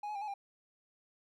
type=tone with pitch steps; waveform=triangle; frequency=830 / 846 / 798 / 849 / 799 Hz; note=G#5 / G#5 / G5 / G#5 / G5; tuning=-1 / +32 / +31 / +38 / +33 cents; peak=-35 dBFS; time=0.03-0.34 s; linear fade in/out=5 ms; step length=62 ms; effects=none